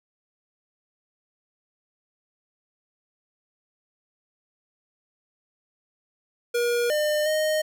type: tone with pitch steps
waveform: square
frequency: 477.7 / 603 / 619 Hz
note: A#4 / D5 / D#5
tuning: +42 / +46 / -9 cents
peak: -22 dBFS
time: 6.54-7.62 s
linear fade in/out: 10 ms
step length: 360 ms
effects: none